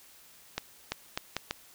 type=accelerating click train; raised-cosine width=0.2 ms; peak=-13 dBFS; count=5; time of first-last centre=0.58-1.51 s; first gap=340 ms; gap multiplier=0.75; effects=white hiss -56 dBFS RMS until 1.74 s

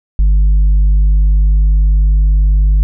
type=tone with tanh clipping; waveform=sine; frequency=50.1 Hz; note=G1; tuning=38 cents sharp; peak=-7 dBFS; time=0.19-2.83 s; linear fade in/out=0 ms; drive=3 dB; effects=none

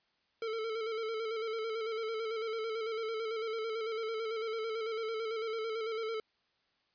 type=tone with vibrato; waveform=square; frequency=445.6 Hz; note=A4; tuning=22 cents sharp; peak=-35 dBFS; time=0.42-6.2 s; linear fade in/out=2 ms; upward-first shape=square; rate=9 Hz; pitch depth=39 cents each way; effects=white hiss -75 dBFS RMS until 6.94 s + resampled to 11025 Hz

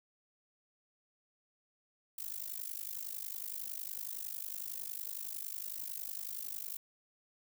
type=noise with amplitude modulation; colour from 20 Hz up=violet; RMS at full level=-38 dBFS; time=2.18-6.77 s; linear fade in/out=5 ms; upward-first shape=sine; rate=50.9 Hz; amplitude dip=95%; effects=none

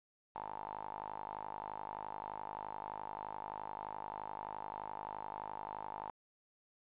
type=tone with band-pass filter; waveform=sawtooth; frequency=51.6 Hz; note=G#1; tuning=10 cents flat; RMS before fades=-45 dBFS; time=0.35-6.1 s; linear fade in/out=0 ms; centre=890 Hz; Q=8.6; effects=resampled to 8000 Hz + 12-bit

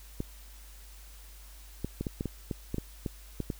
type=clicks; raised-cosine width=3 ms; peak=-19 dBFS; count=12; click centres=0.204 / 1.846 / 2.01 / 2.068 / 2.209 / 2.257 / 2.512 / 2.744 / 2.783 / 3.062 / 3.403 / 3.502 s; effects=added 50 Hz sine -48 dBFS peak until 3.59 s + white hiss -55 dBFS RMS until 3.59 s

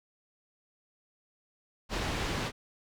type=low-pass noise; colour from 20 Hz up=pink; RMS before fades=-33 dBFS; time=1.89-2.52 s; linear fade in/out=50 ms; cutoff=4900 Hz; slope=12 dB/octave; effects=none

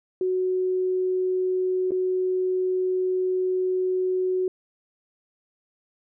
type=tone with dropouts; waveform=sine; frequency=370 Hz; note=F#4; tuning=in tune; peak=-21 dBFS; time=0.21-4.48 s; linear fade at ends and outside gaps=2 ms; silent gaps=1.908-1.918 s; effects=none

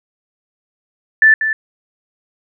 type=tone with echo; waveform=sine; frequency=1760 Hz; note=A6; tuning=in tune; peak=-5 dBFS; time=1.22-1.34 s; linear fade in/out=2 ms; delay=190 ms; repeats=1; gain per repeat=-9 dB; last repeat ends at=1.53 s; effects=none

